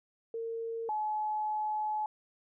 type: tone pair in turn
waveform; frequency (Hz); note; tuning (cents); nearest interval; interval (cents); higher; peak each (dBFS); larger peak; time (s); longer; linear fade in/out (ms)
sine; 456.7 / 853.5; A#4 / G#5; -36 / +47; major seventh; 1083; second; -34 / -30; second; 0.34-0.89 / 0.89-2.06; second; 2
effects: none